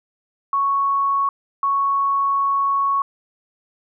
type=tone pair in turn; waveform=sine; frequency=1108.7 / 1108.7 Hz; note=C#6 / C#6; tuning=0 / 0 cents; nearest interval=unison; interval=0 cents; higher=neither; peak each=-16 dBFS; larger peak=neither; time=0.53-1.29 / 1.63-3.02 s; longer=second; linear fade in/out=2 ms; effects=none